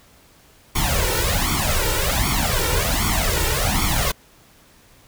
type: noise with flanger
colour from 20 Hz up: pink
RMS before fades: -20 dBFS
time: 0.75-4.12 s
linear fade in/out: 10 ms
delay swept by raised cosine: 0.89 to 2.19 ms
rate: 1.3 Hz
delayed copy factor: +0.95
effects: pink hiss -52 dBFS RMS until 5.07 s